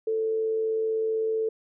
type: tone with amplitude modulation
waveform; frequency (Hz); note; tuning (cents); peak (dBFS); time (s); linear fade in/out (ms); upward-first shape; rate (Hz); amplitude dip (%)
sine; 442.2; A4; +9; -22; 0.07-1.49; 5; sine; 95.7; 30
effects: none